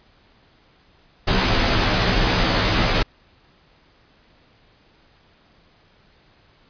pink noise with comb filter, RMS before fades -18 dBFS, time 1.27-3.03 s, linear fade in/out 10 ms, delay 14 ms, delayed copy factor -0.85, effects pink hiss -56 dBFS RMS until 6.69 s + resampled to 11025 Hz

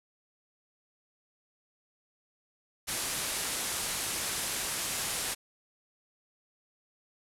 white low-pass noise, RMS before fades -34 dBFS, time 2.87-5.35 s, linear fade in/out 20 ms, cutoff 12000 Hz, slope 48 dB/octave, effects none

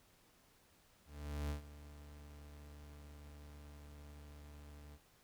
40% pulse tone with ADSR envelope, 73.4 Hz, D2, in tune, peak -36 dBFS, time 1.05-4.99 s, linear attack 450 ms, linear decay 110 ms, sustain -16 dB, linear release 50 ms, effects pink hiss -69 dBFS RMS until 5.23 s

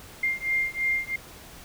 sine beating tone pair, 2107 / 2110 Hz, C7 / C7, +12 / +14 cents, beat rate 3 Hz, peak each -27 dBFS, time 0.23-1.16 s, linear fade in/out 5 ms, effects pink hiss -46 dBFS RMS until 1.64 s

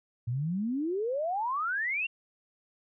sine exponential sweep, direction up, 113 to 2802 Hz, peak -28 dBFS, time 0.27-2.07 s, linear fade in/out 10 ms, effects none

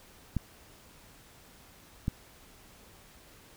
clicks, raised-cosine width 5 ms, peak -16 dBFS, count 2, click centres 0.367 / 2.081 s, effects pink hiss -56 dBFS RMS until 3.56 s

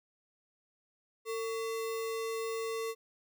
sine tone with sample-and-hold, 450.9 Hz, A4, 42 cents sharp, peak -33 dBFS, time 1.25-2.95 s, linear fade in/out 50 ms, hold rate 1575 Hz, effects none

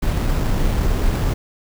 brown noise with sample-and-hold, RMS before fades -18 dBFS, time 0.02-1.34 s, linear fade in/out 10 ms, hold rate 6300 Hz, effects none

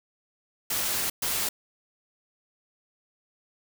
white noise bursts at uneven times, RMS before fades -28 dBFS, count 2, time 0.7-1.1 / 1.22-1.49 s, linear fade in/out 5 ms, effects none

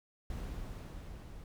brown noise with level ramp, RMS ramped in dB -40 to -49 dBFS, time 0.3-1.44 s, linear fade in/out 2 ms, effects none

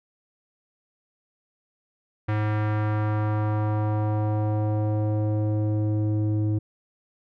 square tone with low-pass filter sweep, 106.5 Hz, G#2, 44 cents sharp, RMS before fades -24 dBFS, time 2.28-6.59 s, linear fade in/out 10 ms, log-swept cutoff 1900 to 310 Hz, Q 1.5, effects none

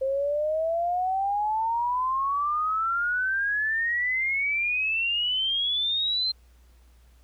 sine exponential sweep, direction up, 527 to 4155 Hz, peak -23 dBFS, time 0.01-6.32 s, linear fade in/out 10 ms, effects added 60 Hz sine -53 dBFS peak until 7.23 s + pink hiss -65 dBFS RMS until 7.23 s

